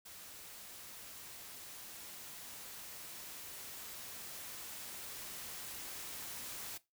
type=noise with level ramp; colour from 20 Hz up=white; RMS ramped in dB=-52 to -45 dBFS; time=0.05-6.78 s; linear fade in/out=10 ms; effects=noise-tail reverb RT60 0.2 s tail -18 dB re dry